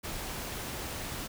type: noise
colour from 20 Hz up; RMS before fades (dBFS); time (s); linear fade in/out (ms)
pink; -38; 0.03-1.28; 20
effects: none